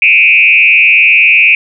sine tone with frequency modulation, 2462 Hz, D#7, 19 cents flat, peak -3 dBFS, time 0.02-1.55 s, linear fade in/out 2 ms, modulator 164 Hz, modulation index 1.2, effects none

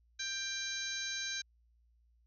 harmonic tone, 790 Hz, G5, 13 cents sharp, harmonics 2 / 3 / 4 / 5 / 6 / 7 / 8, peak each -42 / -46 / -51 / -40 / -50 / -48 / -43 dBFS, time 0.19-1.42 s, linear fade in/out 10 ms, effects added 58 Hz sine -66 dBFS peak until 2.26 s

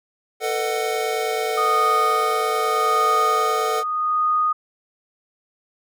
square chord, B dominant seventh, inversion third, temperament just, 444.5 / 493.9 / 617.4 / 740.8 Hz, A4 / B4 / D#5 / F#5, +18 / 0 / -14 / +2 cents, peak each -25 / -31 / -31 / -27 dBFS, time 0.4-3.84 s, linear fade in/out 50 ms
sine tone with tremolo, 1237 Hz, D#6, 10 cents flat, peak -16 dBFS, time 1.57-4.53 s, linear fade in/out 10 ms, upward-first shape sine, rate 0.81 Hz, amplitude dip 55%
effects none

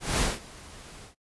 pink noise with ADSR envelope, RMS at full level -24 dBFS, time 0-1.15 s, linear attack 190 ms, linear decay 200 ms, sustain -22 dB, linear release 110 ms, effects noise-tail reverb RT60 0.1 s tail -21 dB re dry + resampled to 24000 Hz

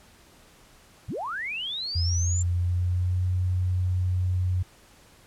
sine linear sweep, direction up, 46.25 to 7350 Hz, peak -29 dBFS, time 1.08-2.43 s, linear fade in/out 10 ms
sine tone with pitch glide, 86.1 to 91.11 Hz, F2 to F#2, -24 to -26 cents, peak -22 dBFS, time 1.95-4.63 s, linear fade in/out 10 ms, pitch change +98 cents, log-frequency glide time 2.09-3.23 s
effects pink hiss -55 dBFS RMS until 5.26 s + low-pass 12000 Hz 12 dB/octave

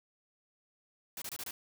white noise bursts, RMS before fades -41 dBFS, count 5, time 1.17-1.51 s, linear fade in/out 2 ms, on 48 ms, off 25 ms, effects none

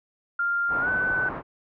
sine tone with pitch glide, 1396.9 to 1505.8 Hz, F6 to F#6, 0 to +30 cents, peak -22 dBFS, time 0.39-1.29 s, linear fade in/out 5 ms, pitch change +130 cents, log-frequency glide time 0.8-0.89 s
white low-pass noise, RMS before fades -34 dBFS, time 0.68-1.43 s, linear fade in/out 50 ms, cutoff 1300 Hz, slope 24 dB/octave
effects none

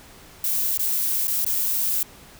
violet noise with dropouts, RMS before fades -23 dBFS, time 0.44-2.03 s, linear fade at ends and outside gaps 2 ms, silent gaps 0.775-0.793 / 1.272-1.279 / 1.447-1.463 s, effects pink hiss -47 dBFS RMS until 2.39 s

